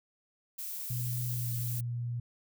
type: noise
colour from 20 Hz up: violet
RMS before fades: -39 dBFS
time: 0.58-1.81 s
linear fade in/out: 10 ms
type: tone with pitch glide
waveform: sine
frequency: 122.5 to 119.77 Hz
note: B2 to A#2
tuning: -14 to +47 cents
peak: -32 dBFS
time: 0.9-2.2 s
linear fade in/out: 5 ms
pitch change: -39 cents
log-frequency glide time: 1.3-1.58 s
effects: none